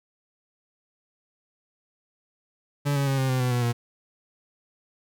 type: tone with pitch steps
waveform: 40% pulse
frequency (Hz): 143.4 / 139.64 / 135.98 / 132.41 / 128.94 / 125.56 / 122.27 / 119.06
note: D3 / C#3 / C#3 / C3 / C3 / B2 / B2 / A#2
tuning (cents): -41 / +13 / -33 / +21 / -25 / +29 / -17 / +37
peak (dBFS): -21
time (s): 2.85-3.73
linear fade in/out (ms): 20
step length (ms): 110
effects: none